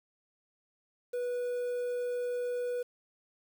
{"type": "tone with quantisation", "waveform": "triangle", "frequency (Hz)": 489.9, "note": "B4", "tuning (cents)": -14, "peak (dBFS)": -29, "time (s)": [1.13, 2.83], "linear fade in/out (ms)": 10, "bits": 9, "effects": []}